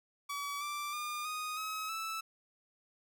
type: tone with pitch steps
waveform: sawtooth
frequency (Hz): 1141 / 1173.8 / 1207.5 / 1242.1 / 1277.8 / 1314.5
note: C#6 / D6 / D6 / D#6 / D#6 / E6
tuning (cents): +50 / -1 / +48 / -3 / +46 / -5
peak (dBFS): -33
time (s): 0.29-2.21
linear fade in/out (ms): 10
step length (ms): 320
effects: none